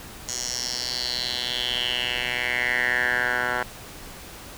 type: tone with band-pass filter sweep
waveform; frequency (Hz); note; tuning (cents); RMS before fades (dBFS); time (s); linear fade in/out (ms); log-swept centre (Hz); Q
10% pulse; 123.47; B2; 0; -26; 0.28-3.63; 5; 6400 to 1300; 5.1
effects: pink hiss -41 dBFS RMS until 4.57 s